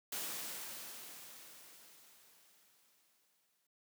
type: noise with exponential decay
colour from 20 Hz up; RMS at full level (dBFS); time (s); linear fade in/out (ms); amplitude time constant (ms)
white; -40; 0.12-3.67; 5; 770
effects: high-pass 150 Hz 12 dB/octave